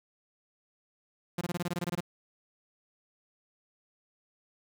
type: tone bursts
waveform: sawtooth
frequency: 174.61 Hz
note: F3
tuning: in tune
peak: -26 dBFS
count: 12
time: 1.38-2.006 s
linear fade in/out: 5 ms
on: 32 ms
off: 22 ms
effects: 9-bit